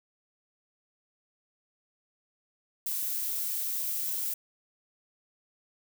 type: noise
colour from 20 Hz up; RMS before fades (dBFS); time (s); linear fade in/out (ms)
violet; -32; 2.86-4.34; 5
effects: none